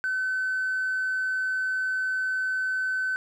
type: tone with hard clipping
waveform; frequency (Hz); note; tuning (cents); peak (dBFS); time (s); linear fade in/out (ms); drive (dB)
sine; 1521; F#6; +47; -25; 0.04-3.16; 0; 1
effects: none